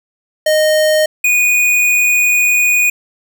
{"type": "tone pair in turn", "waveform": "square", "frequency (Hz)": [618, 2466], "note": ["D#5", "D#7"], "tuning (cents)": [-12, -16], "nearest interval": "2 octaves", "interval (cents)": 2396, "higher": "second", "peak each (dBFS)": -10, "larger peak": "neither", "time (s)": [[0.46, 1.06], [1.24, 2.9]], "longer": "second", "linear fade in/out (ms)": 5, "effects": []}